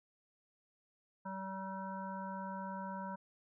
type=harmonic tone; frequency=191.7 Hz; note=G3; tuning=38 cents flat; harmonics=1 / 3 / 5 / 7 / 8; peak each=-44 / -49 / -43 / -54 / -53 dBFS; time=1.25-3.16 s; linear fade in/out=10 ms; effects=none